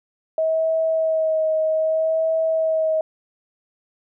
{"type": "tone with vibrato", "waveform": "sine", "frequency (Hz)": 638, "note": "D#5", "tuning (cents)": 43, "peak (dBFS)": -17, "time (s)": [0.38, 3.01], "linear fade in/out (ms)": 2, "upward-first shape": "sine", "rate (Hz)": 0.63, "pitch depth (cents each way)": 20, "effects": []}